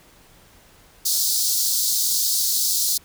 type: high-pass noise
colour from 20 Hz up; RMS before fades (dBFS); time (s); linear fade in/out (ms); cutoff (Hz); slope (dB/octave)
pink; -21; 1.05-2.98; 10; 4100; 48
effects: pink hiss -52 dBFS RMS until 3.04 s